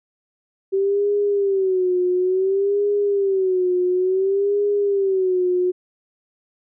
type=tone with vibrato; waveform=sine; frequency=384.3 Hz; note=G4; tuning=34 cents flat; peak=-16 dBFS; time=0.72-5.72 s; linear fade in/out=20 ms; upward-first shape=sine; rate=0.57 Hz; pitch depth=110 cents each way; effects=none